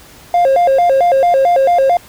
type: tone with vibrato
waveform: triangle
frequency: 614 Hz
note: D#5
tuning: 23 cents flat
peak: -5 dBFS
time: 0.34-1.97 s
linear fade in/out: 2 ms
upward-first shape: square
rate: 4.5 Hz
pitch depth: 230 cents each way
effects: tanh soft clip ceiling -2 dBFS + pink hiss -40 dBFS RMS until 2.08 s